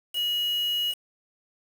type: tone with quantisation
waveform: sine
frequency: 2900 Hz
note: F#7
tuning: 35 cents flat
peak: -24 dBFS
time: 0.13-0.95 s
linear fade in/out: 50 ms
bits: 6
effects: none